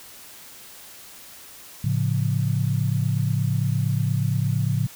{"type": "chord", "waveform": "sine", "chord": "A augmented", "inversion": "none", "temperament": "equal", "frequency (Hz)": [110, 138.59, 174.61], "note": ["A2", "C#3", "E#3"], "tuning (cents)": [0, 0, 0], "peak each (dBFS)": [-23, -23, -28], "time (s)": [1.84, 4.87], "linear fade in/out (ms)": 5, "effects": ["white hiss -44 dBFS RMS until 4.95 s"]}